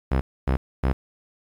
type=tone bursts; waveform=sawtooth; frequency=65.9 Hz; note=C2; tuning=13 cents sharp; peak=-15 dBFS; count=3; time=0.11-0.93 s; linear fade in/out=10 ms; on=100 ms; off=260 ms; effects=low-pass 2000 Hz 12 dB/octave + 9-bit